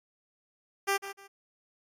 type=tone with echo; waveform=10% pulse; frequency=395.2 Hz; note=G4; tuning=14 cents sharp; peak=-17 dBFS; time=0.87-0.98 s; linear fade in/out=20 ms; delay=150 ms; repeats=2; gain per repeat=-12 dB; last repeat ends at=1.28 s; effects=AAC 48 kbps